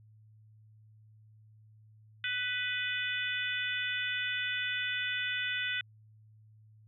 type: harmonic tone with a mistuned harmonic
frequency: 498.2 Hz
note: B4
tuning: 15 cents sharp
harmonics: 3 / 4 / 5 / 6 / 7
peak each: -36 / -37 / -38 / -39 / -39 dBFS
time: 2.24-5.81 s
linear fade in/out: 2 ms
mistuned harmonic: 4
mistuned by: -21 cents
effects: added 108 Hz sine -56 dBFS peak until 6.87 s